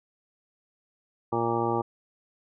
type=harmonic tone; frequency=116.54 Hz; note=A#2; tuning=in tune; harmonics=1 / 2 / 3 / 4 / 5 / 6 / 7 / 8 / 10; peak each=-34 / -34 / -29 / -32 / -37 / -41 / -30 / -33 / -34 dBFS; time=1.32-1.82 s; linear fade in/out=10 ms; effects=none